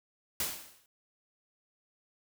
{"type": "noise with exponential decay", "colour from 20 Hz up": "white", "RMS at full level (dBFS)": -30, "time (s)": [0.4, 0.86], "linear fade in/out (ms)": 2, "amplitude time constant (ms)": 100, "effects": []}